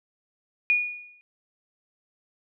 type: tone with exponential decay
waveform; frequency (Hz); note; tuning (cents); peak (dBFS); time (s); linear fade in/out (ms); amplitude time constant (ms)
sine; 2449; D#7; -28; -16; 0.7-1.21; 0; 110
effects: none